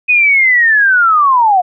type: linear sweep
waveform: sine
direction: down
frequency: 2518 to 698.5 Hz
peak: -6 dBFS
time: 0.08-1.62 s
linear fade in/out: 20 ms
effects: none